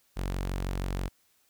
sawtooth tone, 46.25 Hz, F#1, in tune, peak -26 dBFS, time 0.16-1.09 s, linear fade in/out 20 ms, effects white hiss -68 dBFS RMS until 1.49 s

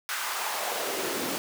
pink noise with high-pass filter sweep, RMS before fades -31 dBFS, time 0.09-1.38 s, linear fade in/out 0 ms, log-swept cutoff 1400 to 240 Hz, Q 1.8, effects none

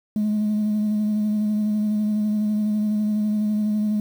sine tone with vibrato, 211.5 Hz, G#3, 32 cents sharp, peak -17 dBFS, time 0.16-4 s, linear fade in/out 2 ms, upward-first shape sine, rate 12 Hz, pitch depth 21 cents each way, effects tanh soft clip ceiling -17 dBFS + 8-bit

